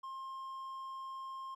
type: tone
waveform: triangle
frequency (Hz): 1063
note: C6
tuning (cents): +27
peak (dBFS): -40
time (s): 0.03-1.55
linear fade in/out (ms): 10
effects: none